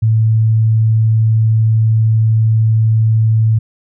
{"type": "tone", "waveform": "sine", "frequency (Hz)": 110.9, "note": "A2", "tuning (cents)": 14, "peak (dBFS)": -8, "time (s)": [0.02, 3.59], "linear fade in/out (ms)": 10, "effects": []}